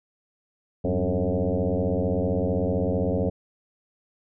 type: tone with frequency modulation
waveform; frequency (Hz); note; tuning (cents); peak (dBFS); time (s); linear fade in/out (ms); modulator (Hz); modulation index
sine; 174.61; F3; 0; -21; 0.84-3.3; 10; 91.2; 4.8
effects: none